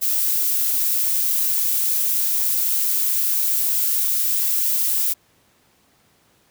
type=noise; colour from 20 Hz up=violet; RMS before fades=-20 dBFS; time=0.01-5.14 s; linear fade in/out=20 ms; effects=pink hiss -59 dBFS RMS until 6.5 s + high-pass 80 Hz 12 dB/octave